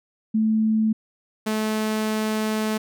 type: tone pair in turn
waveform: sine / sawtooth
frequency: 218.9 / 216.6 Hz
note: A3 / A3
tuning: -9 / -27 cents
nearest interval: unison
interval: 18 cents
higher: first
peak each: -17 / -18 dBFS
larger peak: first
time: 0.34-0.93 / 1.46-2.78 s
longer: second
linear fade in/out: 10 ms
effects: none